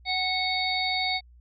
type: harmonic tone with a mistuned harmonic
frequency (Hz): 749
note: F#5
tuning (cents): +21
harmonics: 1 / 3 / 5 / 6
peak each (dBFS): -30 / -29 / -30 / -31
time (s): 0.05-1.21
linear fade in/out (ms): 50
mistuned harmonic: 3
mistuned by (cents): -33
effects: added 60 Hz sine -50 dBFS peak until 1.4 s